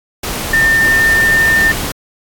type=tone in noise; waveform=sine; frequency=1803 Hz; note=A6; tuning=42 cents sharp; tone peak=-8 dBFS; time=0.53-1.72 s; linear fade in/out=5 ms; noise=pink; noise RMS=-20 dBFS; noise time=0.23-1.92 s; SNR=+9 dB; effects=AAC 64 kbps